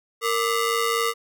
sawtooth ring-modulated tone, 822 Hz, G#5, 18 cents flat, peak -14 dBFS, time 0.21-1.14 s, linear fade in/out 50 ms, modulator 359 Hz, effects none

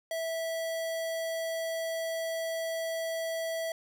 square tone, 655 Hz, E5, 11 cents flat, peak -32 dBFS, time 0.11-3.72 s, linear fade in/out 2 ms, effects none

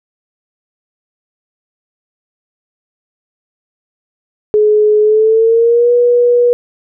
sine tone with pitch glide, 423.7 to 483.9 Hz, G#4 to B4, +35 to -35 cents, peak -6 dBFS, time 4.54-6.53 s, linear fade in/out 0 ms, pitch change +230 cents, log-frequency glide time 5.02-5.92 s, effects none

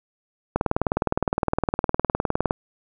click train, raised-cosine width 1 ms, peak -6 dBFS, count 39, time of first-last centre 0.56-2.509 s, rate 19.5 Hz, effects none

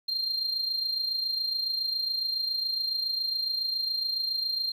sine tone with amplitude modulation, 4186 Hz, C8, in tune, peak -22 dBFS, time 0.08-4.72 s, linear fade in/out 10 ms, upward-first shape sine, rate 27.2 Hz, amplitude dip 65%, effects tanh soft clip ceiling -24 dBFS + 10-bit

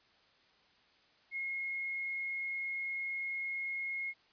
sine tone with frequency modulation, 2158 Hz, C#7, 47 cents flat, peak -35 dBFS, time 1.31-4.14 s, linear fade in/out 50 ms, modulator 28.8 Hz, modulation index 0.27, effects white hiss -67 dBFS RMS until 4.32 s + resampled to 11025 Hz

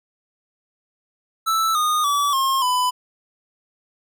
square tone with pitch steps, 1318.5 / 1230.2 / 1147.8 / 1071 / 999.2 Hz, E6 / D#6 / D6 / C6 / B5, 0 / -20 / -40 / +40 / +20 cents, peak -18 dBFS, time 1.46-2.91 s, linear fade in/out 20 ms, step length 290 ms, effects none

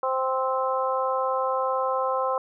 harmonic tone, 261.6 Hz, C4, in tune, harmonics 2 / 3 / 4 / 5, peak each -26 / -30 / -27 / -31 dBFS, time 0.03-2.38 s, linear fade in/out 2 ms, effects none

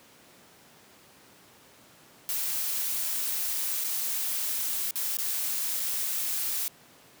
blue noise with dropouts, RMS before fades -30 dBFS, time 2.29-6.68 s, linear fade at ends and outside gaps 0 ms, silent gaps 3.84-3.844 / 4.909-4.957 / 5.17-5.186 / 5.797-5.801 s, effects pink hiss -55 dBFS RMS until 7.2 s + high-pass 150 Hz 12 dB/octave

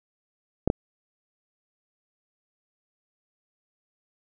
clicks, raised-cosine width 2 ms, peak -7 dBFS, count 2, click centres 0.676 / 0.701 s, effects none

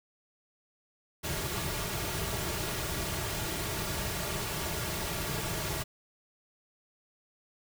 pink noise with comb filter, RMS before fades -34 dBFS, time 1.23-5.84 s, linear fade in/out 20 ms, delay 3.9 ms, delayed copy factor -0.6, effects none

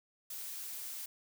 blue noise, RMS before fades -43 dBFS, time 0.3-1.06 s, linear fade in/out 5 ms, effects none

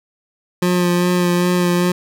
25% pulse tone with vibrato, 177.4 Hz, F3, 27 cents sharp, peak -10 dBFS, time 0.62-1.92 s, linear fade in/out 5 ms, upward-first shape sine, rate 2.5 Hz, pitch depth 19 cents each way, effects none

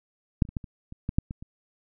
clicks, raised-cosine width 5 ms, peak -6 / -30 / -28 / -17 / -28 / -28 / -16 / -9 / -22 / -28 dBFS, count 10, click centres 0.422 / 0.452 / 0.49 / 0.568 / 0.642 / 0.924 / 1.091 / 1.185 / 1.309 / 1.425 s, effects none

